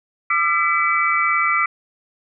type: tone cluster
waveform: sine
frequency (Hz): 1196 / 1353 / 1997 / 2300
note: D6 / E6 / B6 / D7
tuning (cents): +31 / +45 / +19 / -37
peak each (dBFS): -21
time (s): 0.3-1.66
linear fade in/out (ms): 5
effects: none